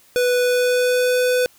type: tone with pitch glide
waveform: square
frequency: 493.9 to 499.6 Hz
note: B4 to B4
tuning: 0 to +20 cents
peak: -16 dBFS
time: 0.16-1.46 s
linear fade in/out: 0 ms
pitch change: +20 cents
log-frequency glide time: 0.4-1.16 s
effects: white hiss -53 dBFS RMS until 1.58 s